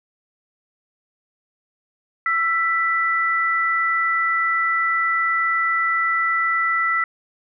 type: tone pair together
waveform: sine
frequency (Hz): 1336 / 1975.3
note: E6 / B6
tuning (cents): +23 / 0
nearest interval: perfect fifth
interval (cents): 677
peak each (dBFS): -20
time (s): 2.26-7.04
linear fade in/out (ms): 2
effects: none